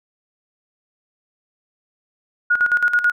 sine tone with tremolo, 1444 Hz, F#6, 43 cents flat, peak -12 dBFS, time 2.5-3.12 s, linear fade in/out 10 ms, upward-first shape square, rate 9.2 Hz, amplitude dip 70%, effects none

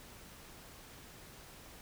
silence, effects pink hiss -54 dBFS RMS until 1.81 s

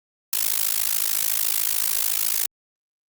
blue noise with amplitude modulation, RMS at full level -18 dBFS, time 0.33-2.46 s, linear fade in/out 2 ms, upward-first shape sine, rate 53.8 Hz, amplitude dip 100%, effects Opus 48 kbps

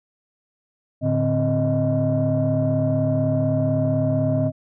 sine tone cluster, 111 / 146.9 / 262.7 / 625 Hz, A2 / D3 / C4 / D#5, +16 / +1 / +7 / +8 cents, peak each -22 dBFS, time 1.01-4.52 s, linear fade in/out 50 ms, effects tanh soft clip ceiling -12 dBFS

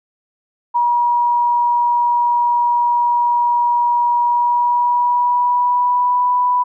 sine tone with pitch glide, 959 to 988.2 Hz, A#5 to B5, +49 to +1 cents, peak -12 dBFS, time 0.74-6.64 s, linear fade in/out 20 ms, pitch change +52 cents, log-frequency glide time 4.24-6.32 s, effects none

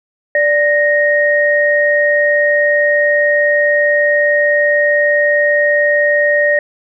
sine tone pair together, 587.3 / 1864.7 Hz, D5 / A#6, 0 / 0 cents, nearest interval octave + minor sixth, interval 2000 cents, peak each -12 dBFS, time 0.35-6.59 s, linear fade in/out 2 ms, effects none

